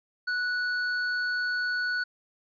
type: tone with hard clipping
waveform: sine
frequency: 1476 Hz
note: F#6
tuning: 5 cents flat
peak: -28 dBFS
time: 0.27-2.04 s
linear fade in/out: 10 ms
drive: 14 dB
effects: resampled to 11025 Hz